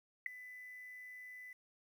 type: tone with ADSR envelope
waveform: sine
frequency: 2000 Hz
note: B6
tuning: 21 cents sharp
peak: -29 dBFS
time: 0.26-1.53 s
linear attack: 3 ms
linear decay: 5 ms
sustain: -20 dB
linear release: 4 ms
effects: 11-bit